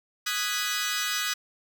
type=chord; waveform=15% pulse; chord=G# minor seventh; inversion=second; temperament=equal; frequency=1244.5 / 1480 / 1661.2 / 1975.5 Hz; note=D#6 / F#6 / G#6 / B6; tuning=0 / 0 / 0 / 0 cents; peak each=-26 dBFS; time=0.26-1.34 s; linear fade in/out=10 ms; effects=none